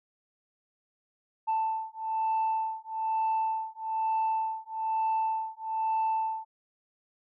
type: beating tone pair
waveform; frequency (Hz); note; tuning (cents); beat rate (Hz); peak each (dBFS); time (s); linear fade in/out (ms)
sine; 884 / 885.1; A5 / A5; +8 / +10; 1.1; -29; 1.47-6.45; 20
effects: tanh soft clip ceiling -22 dBFS